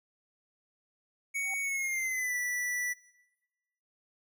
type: tone with pitch glide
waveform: square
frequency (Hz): 2232 to 1965.6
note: C#7 to B6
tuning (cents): +11 to -9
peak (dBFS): -31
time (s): 1.34-2.94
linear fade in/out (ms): 20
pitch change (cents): -220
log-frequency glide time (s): 1.62-2.36
type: tone with exponential growth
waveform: sine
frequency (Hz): 778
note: G5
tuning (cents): -13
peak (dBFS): -38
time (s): 1.37-1.54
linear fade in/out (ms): 1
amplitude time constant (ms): 36
effects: noise-tail reverb RT60 1.0 s tail -19 dB re dry